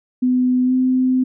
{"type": "tone with pitch glide", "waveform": "sine", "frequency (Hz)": [252, 256.6], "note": ["B3", "C4"], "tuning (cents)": [35, -34], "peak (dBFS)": -13, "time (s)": [0.22, 1.24], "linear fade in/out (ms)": 10, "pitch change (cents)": 31, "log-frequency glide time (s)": [0.64, 0.73], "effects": []}